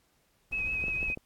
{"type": "noise with tremolo", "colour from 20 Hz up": "brown", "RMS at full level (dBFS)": -40, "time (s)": [0.51, 1.13], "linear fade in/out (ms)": 5, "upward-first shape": "triangle", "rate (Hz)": 14, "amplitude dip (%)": 45}
{"type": "tone with vibrato", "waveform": "sine", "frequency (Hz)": 2548, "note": "D#7", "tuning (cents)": 41, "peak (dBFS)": -29, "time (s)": [0.52, 1.15], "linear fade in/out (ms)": 10, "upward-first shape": "sine", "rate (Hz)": 6.3, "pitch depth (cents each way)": 24}
{"type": "clicks", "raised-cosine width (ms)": 2, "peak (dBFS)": -27, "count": 5, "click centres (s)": [0.84, 0.882, 1.029, 1.101, 1.174]}
{"effects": ["pink hiss -70 dBFS RMS until 1.25 s", "AAC 64 kbps"]}